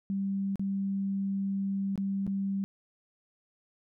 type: tone with dropouts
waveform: sine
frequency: 196 Hz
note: G3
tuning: in tune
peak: -28 dBFS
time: 0.1-2.64 s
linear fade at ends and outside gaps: 0 ms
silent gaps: 0.557-0.595 / 1.957-1.977 / 2.266-2.276 s
effects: none